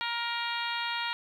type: harmonic tone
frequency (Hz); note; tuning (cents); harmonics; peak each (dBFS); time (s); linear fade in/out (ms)
470; A#4; +14; 2 / 3 / 4 / 5 / 6 / 7 / 8 / 9; -35 / -37 / -38 / -39 / -40 / -40 / -41 / -42; 0.01-1.13; 0
effects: 10-bit